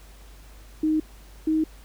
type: tone pair in turn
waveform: sine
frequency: 311.1 / 314.4 Hz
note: D#4 / D#4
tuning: 0 / +18 cents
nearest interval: unison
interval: 18 cents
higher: second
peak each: -19 dBFS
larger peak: neither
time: 0.83-1 / 1.47-1.64 s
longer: neither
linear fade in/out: 5 ms
effects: added 50 Hz sine -45 dBFS peak until 1.84 s + pink hiss -53 dBFS RMS until 1.84 s